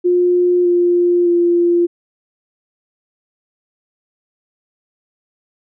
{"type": "tone with pitch steps", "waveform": "sine", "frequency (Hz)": [355.9, 351, 346.2], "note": ["F4", "F4", "F4"], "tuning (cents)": [33, 9, -15], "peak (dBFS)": -10, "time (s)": [0.04, 1.87], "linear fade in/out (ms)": 20, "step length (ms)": 610, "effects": []}